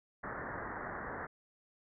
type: low-pass noise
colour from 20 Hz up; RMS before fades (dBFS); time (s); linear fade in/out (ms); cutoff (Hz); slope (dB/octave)
white; -42; 0.23-1.27; 10; 1900; 96
effects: none